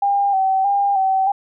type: tone with vibrato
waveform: sine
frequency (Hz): 784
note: G5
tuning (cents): 0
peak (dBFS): -14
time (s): 0.02-1.32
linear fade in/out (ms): 5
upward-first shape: square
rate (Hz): 1.6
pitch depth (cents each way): 40
effects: none